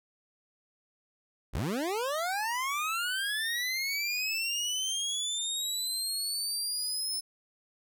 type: linear sweep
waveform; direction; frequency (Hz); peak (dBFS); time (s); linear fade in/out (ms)
25% pulse; up; 35.22 to 5274; -26; 1.53-7.21; 20
effects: none